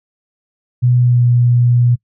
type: tone with pitch glide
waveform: sine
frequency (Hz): 123.47 to 121.42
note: B2 to B2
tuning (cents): 0 to -29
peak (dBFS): -8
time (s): 0.82-1.96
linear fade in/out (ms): 20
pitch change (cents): -29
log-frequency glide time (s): 0.97-1.24
effects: noise-tail reverb RT60 0.1 s tail -24 dB re dry